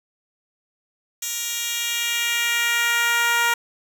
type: tone with high-pass filter sweep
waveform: 10% pulse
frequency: 470.7 Hz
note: A#4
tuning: 17 cents sharp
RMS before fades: -22 dBFS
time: 1.22-3.54 s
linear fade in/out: 5 ms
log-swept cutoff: 5200 to 990 Hz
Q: 1.2
effects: none